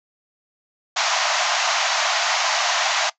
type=band-pass noise; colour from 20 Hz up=pink; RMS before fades=-21 dBFS; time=0.96-3.1 s; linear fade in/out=10 ms; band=620 to 7000 Hz; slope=96 dB/octave; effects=noise-tail reverb RT60 0.1 s tail -18 dB re dry